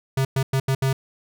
square tone bursts at uneven times, 133.8 Hz, C3, 39 cents sharp, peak -19 dBFS, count 5, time 0.17-0.25 / 0.36-0.43 / 0.53-0.6 / 0.68-0.75 / 0.82-0.93 s, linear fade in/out 5 ms, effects none

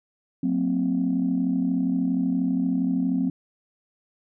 sine tone cluster, 183.7 / 228 / 260.7 Hz, F#3 / A#3 / C4, -12 / -38 / -6 cents, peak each -25 / -29 / -22 dBFS, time 0.43-3.3 s, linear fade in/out 5 ms, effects tanh soft clip ceiling -14 dBFS

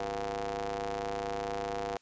sawtooth ring-modulated tone, 104.5 Hz, G#2, 11 cents sharp, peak -26 dBFS, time 0-1.97 s, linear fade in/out 0 ms, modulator 589 Hz, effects white hiss -66 dBFS RMS until 2.01 s + resampled to 16000 Hz

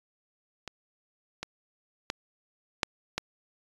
clicks, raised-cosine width 0.2 ms, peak -20 / -17 / -12 / -7 / -11 dBFS, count 5, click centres 0.677 / 1.43 / 2.101 / 2.832 / 3.18 s, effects resampled to 24000 Hz

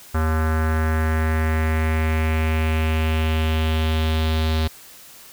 square tone with low-pass filter sweep, 79.2 Hz, D#2, 31 cents sharp, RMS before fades -20 dBFS, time 0.14-4.68 s, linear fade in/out 10 ms, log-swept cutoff 1400 to 4000 Hz, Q 3.1, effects white hiss -44 dBFS RMS until 5.32 s

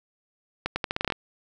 accelerating click train, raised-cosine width 0.3 ms, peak -10 dBFS, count 10, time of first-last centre 0.66-1.122 s, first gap 100 ms, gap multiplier 0.82, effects none

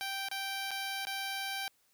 10% pulse tone with dropouts, 782 Hz, G5, 4 cents flat, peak -27 dBFS, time 0.01-1.68 s, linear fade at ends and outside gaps 0 ms, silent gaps 0.286-0.314 / 0.708-0.714 / 1.052-1.07 s, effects white hiss -71 dBFS RMS until 1.93 s

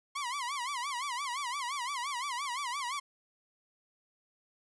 sawtooth tone with vibrato, 1053 Hz, C6, 11 cents sharp, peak -30 dBFS, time 0.15-3 s, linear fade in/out 10 ms, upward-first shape sine, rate 5.8 Hz, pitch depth 180 cents each way, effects resampled to 24000 Hz

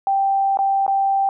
sine tone with dropouts, 784 Hz, G5, in tune, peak -15 dBFS, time 0.07-1.29 s, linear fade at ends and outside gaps 1 ms, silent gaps 0.572-0.589 / 0.865-0.879 s, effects none

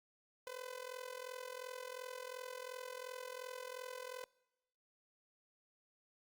sawtooth tone with amplitude modulation, 505 Hz, B4, 39 cents sharp, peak -38 dBFS, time 0.47-4.24 s, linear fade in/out 0 ms, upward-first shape sine, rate 42.8 Hz, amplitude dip 85%, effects noise-tail reverb RT60 1.0 s tail -24 dB re dry + Opus 48 kbps

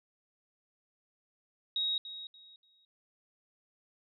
sine tone with echo, 3786 Hz, A#7, 26 cents sharp, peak -29 dBFS, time 1.76-1.98 s, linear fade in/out 2 ms, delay 290 ms, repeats 3, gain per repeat -12 dB, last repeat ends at 2.85 s, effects none

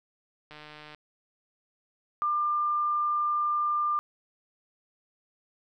click train, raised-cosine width 0.3 ms, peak -30 dBFS, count 67, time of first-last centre 0.51-0.947 s, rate 151 Hz
sine tone, 1196 Hz, D6, 31 cents sharp, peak -24 dBFS, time 2.22-3.99 s, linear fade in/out 0 ms
effects none

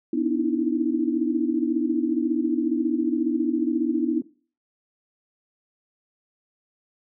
sine tone cluster, 247.1 / 292.3 / 314.3 / 328.9 Hz, B3 / D4 / D#4 / E4, +1 / -8 / +18 / -4 cents, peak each -26 dBFS, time 0.13-4.22 s, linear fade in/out 5 ms, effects noise-tail reverb RT60 0.4 s tail -19 dB re dry

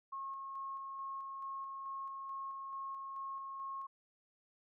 sine tone with tremolo, 1085 Hz, C#6, 37 cents flat, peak -40 dBFS, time 0.12-3.87 s, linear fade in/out 10 ms, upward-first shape square, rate 2.3 Hz, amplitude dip 25%, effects none

